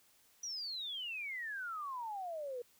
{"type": "exponential sweep", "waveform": "sine", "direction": "down", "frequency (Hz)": [5920, 472.8], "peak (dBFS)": -39, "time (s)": [0.43, 2.62], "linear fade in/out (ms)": 5, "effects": ["white hiss -68 dBFS RMS until 2.79 s"]}